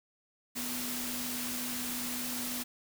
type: tone in noise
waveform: sine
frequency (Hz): 246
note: B3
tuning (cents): -7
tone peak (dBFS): -40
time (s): 0.55-2.64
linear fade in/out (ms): 20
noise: white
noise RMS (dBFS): -37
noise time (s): 0.55-2.64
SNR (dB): -6
effects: none